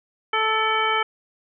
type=harmonic tone with a mistuned harmonic; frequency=438.3 Hz; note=A4; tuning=7 cents flat; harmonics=1 / 2 / 3 / 4 / 5 / 7; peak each=-28 / -25 / -23 / -29 / -26 / -28 dBFS; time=0.33-1.03 s; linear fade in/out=5 ms; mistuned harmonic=5; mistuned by=+56 cents; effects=none